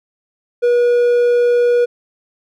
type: tone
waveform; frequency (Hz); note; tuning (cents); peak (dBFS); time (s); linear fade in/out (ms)
triangle; 482.7; B4; -40; -8; 0.62-1.86; 20
effects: none